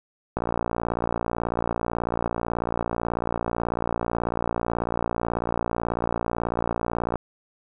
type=click train; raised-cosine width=1 ms; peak=-11 dBFS; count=396; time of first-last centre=0.37-7.157 s; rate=58.2 Hz; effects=none